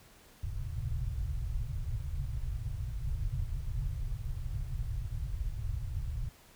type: low-pass noise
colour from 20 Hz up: pink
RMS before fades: -35 dBFS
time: 0.43-6.29 s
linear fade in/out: 5 ms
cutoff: 140 Hz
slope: 96 dB/octave
effects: pink hiss -59 dBFS RMS until 6.55 s